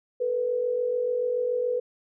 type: tone pair together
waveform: sine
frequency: 446.9 / 493.9 Hz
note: A4 / B4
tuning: +27 / 0 cents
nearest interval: major second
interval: 173 cents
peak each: -31 / -24 dBFS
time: 0.2-1.8 s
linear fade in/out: 10 ms
effects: none